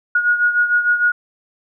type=beating tone pair; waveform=sine; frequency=1444 / 1450.6 Hz; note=F#6 / F#6; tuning=-43 / -35 cents; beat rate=6.6 Hz; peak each=-14 / -20 dBFS; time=0.15-1.12 s; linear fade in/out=5 ms; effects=none